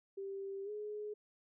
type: tone with pitch glide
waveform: sine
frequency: 392 to 420.1 Hz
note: G4 to G#4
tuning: 0 to +20 cents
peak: -40 dBFS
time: 0.17-1.14 s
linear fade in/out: 10 ms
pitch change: +120 cents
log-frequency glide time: 0.64-0.7 s
effects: none